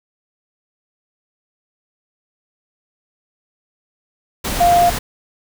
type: tone in noise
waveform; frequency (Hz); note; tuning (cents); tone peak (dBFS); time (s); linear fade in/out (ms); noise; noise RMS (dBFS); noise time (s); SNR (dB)
sine; 698.5; F5; 0; -9; 4.6-4.9; 10; pink; -22; 4.44-4.99; +10
effects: none